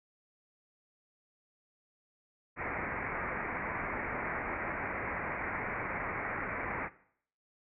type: low-pass noise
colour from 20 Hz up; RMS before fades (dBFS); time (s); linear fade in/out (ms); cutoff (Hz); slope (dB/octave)
white; -37; 2.56-6.9; 50; 2300; 96
effects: noise-tail reverb RT60 0.6 s tail -17 dB re dry